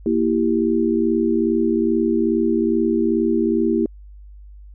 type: chord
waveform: sine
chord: E diminished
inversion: second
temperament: equal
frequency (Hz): 233.1 / 329.6 / 392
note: Bb3 / E4 / G4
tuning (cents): 0 / 0 / 0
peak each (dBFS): -20 / -19 / -21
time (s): 0.06-3.86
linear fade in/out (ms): 2
effects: added 50 Hz sine -38 dBFS peak until 4.74 s